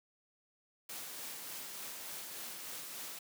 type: noise with tremolo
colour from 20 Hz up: white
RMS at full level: -44 dBFS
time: 0.89-3.19 s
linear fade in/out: 5 ms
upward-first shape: sine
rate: 3.4 Hz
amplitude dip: 25%
effects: high-pass 150 Hz 12 dB/octave